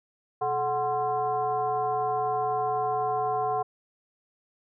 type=tone with frequency modulation; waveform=sine; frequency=740 Hz; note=F#5; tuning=in tune; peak=-24 dBFS; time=0.41-3.63 s; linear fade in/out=10 ms; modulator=308 Hz; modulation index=1; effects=none